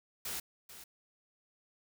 white noise with echo, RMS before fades -39 dBFS, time 0.25-0.4 s, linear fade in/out 5 ms, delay 440 ms, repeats 1, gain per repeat -12 dB, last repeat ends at 0.84 s, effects none

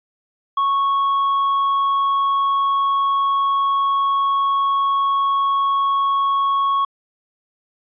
sine tone with tanh clipping, 1105 Hz, C#6, 6 cents flat, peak -16 dBFS, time 0.57-6.85 s, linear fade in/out 5 ms, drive 3 dB, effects resampled to 11025 Hz

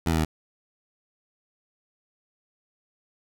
15% pulse tone with pitch steps, 82.41 / 80.39 / 78.42 Hz, E2 / E2 / D#2, 0 / -43 / +14 cents, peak -15 dBFS, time 0.06-0.249 s, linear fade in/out 5 ms, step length 63 ms, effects none

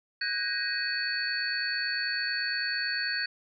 sine tone cluster, 1502 / 1631 / 1878 / 2516 / 4446 Hz, F#6 / G#6 / A#6 / D#7 / C#8, +26 / -32 / +12 / +19 / +4 cents, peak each -36 / -33 / -35 / -39 / -32 dBFS, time 0.21-3.26 s, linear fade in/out 5 ms, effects none

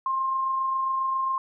sine tone with amplitude modulation, 1060 Hz, C6, 22 cents sharp, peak -22 dBFS, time 0.06-1.38 s, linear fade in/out 2 ms, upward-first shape sine, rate 27.4 Hz, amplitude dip 25%, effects none

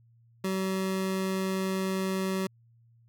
25% pulse tone, 189.9 Hz, F#3, 45 cents sharp, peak -24 dBFS, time 0.44-2.47 s, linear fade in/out 5 ms, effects added 116 Hz sine -58 dBFS peak until 3.08 s

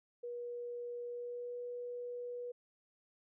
sine tone with pitch glide, 481.5 to 486.8 Hz, B4 to B4, -44 to -25 cents, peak -40 dBFS, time 0.23-2.52 s, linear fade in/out 10 ms, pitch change +19 cents, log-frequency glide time 1.05-1.58 s, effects none

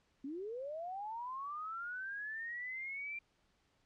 sine linear sweep, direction up, 259.5 to 2375 Hz, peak -40 dBFS, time 0.24-3.19 s, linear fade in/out 5 ms, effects pink hiss -75 dBFS RMS until 3.85 s + low-pass 6000 Hz 12 dB/octave

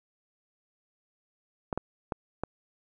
clicks, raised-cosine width 1 ms, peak -16 dBFS, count 4, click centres 1.728 / 1.776 / 2.122 / 2.436 s, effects none

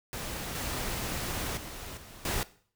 pink noise with level steps, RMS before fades -37 / -34 / -42 / -49 / -31 dBFS, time 0.13-2.43 s, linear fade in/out 0 ms, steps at 0.55 / 1.57 / 1.97 / 2.25 s, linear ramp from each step 2 ms, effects noise-tail reverb RT60 0.5 s tail -18 dB re dry

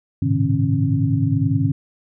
sine tone cluster, 103.9 / 113.7 / 135.3 / 156.2 / 272 Hz, G#2 / A#2 / C#3 / D#3 / C#4, +1 / -43 / -42 / +7 / -33 cents, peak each -22 dBFS, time 0.22-1.72 s, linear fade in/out 5 ms, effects none

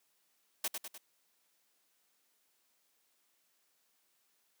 white noise with echo, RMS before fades -34 dBFS, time 0.64-0.68 s, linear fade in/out 5 ms, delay 100 ms, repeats 3, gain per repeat -5 dB, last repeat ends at 0.98 s, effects white hiss -75 dBFS RMS until 4.6 s + high-pass 200 Hz 12 dB/octave

